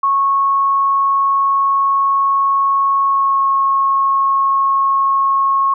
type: tone with pitch glide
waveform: sine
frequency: 1100 to 1091.8 Hz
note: C#6 to C#6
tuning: -14 to -27 cents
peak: -11 dBFS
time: 0.03-5.74 s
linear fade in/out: 5 ms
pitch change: -13 cents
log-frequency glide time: 3.03-3.47 s
effects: none